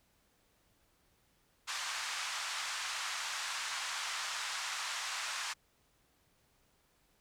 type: band-pass noise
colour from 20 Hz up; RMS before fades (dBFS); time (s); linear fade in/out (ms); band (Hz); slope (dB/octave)
pink; -39; 1.67-5.54; 20; 990 to 7900; 24
effects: pink hiss -72 dBFS RMS until 7.2 s